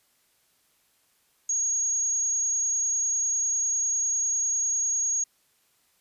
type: tone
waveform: sine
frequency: 6610 Hz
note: G#8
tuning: 9 cents flat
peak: -23 dBFS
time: 1.49-5.24 s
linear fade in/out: 5 ms
effects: white hiss -67 dBFS RMS until 6 s + resampled to 32000 Hz